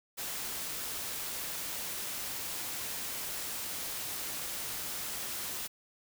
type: noise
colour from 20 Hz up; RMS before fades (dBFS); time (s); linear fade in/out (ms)
white; -38; 0.17-5.68; 20
effects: none